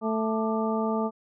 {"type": "harmonic tone with a mistuned harmonic", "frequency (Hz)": 220.6, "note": "A3", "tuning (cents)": 5, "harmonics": [1, 2, 3, 4, 5], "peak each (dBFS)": [-27, -30, -32, -33, -34], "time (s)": [0.01, 1.11], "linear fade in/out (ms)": 50, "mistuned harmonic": 5, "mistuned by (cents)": 120, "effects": []}